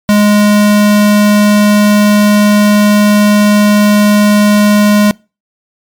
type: tone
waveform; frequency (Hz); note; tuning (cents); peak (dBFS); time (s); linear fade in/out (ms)
square; 207.7; G#3; 0; -5; 0.09-5.11; 0
effects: noise-tail reverb RT60 0.3 s tail -25 dB re dry + MP3 96 kbps